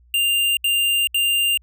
square tone bursts, 2794 Hz, F7, in tune, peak -17 dBFS, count 3, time 0.14-1.574 s, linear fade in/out 2 ms, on 430 ms, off 72 ms, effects added 60 Hz sine -50 dBFS peak until 1.62 s

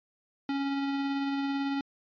square tone with tremolo, 277.2 Hz, C#4, in tune, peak -28 dBFS, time 0.49-1.81 s, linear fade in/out 2 ms, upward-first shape triangle, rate 18 Hz, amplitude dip 25%, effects resampled to 11025 Hz

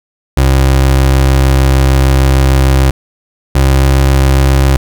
30% pulse tone pair in turn, 66.6 / 67.26 Hz, C2 / C2, +31 / +48 cents, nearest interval unison, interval 17 cents, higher second, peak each -3 dBFS, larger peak neither, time 0.37-2.91 / 3.55-4.77 s, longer first, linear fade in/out 5 ms, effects none

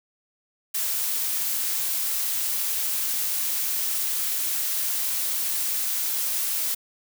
blue noise, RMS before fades -26 dBFS, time 0.74-6.75 s, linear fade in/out 10 ms, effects none

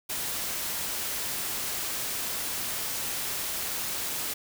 white noise, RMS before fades -32 dBFS, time 0.09-4.34 s, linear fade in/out 10 ms, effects none

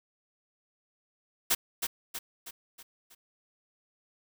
white noise with echo, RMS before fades -25 dBFS, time 1.5-1.55 s, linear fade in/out 10 ms, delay 320 ms, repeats 5, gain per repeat -6 dB, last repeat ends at 3.15 s, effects none

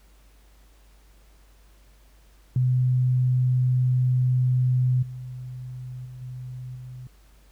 sine tone with level steps, 126.6 Hz, B2, 43 cents sharp, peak -18 / -33 / -37 / -33 / -36 dBFS, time 2.56-7.07 s, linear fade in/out 2 ms, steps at 5.02 / 6.05 / 6.21 / 6.75 s, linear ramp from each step 10 ms, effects added 50 Hz sine -52 dBFS peak until 7.51 s + pink hiss -61 dBFS RMS until 7.51 s

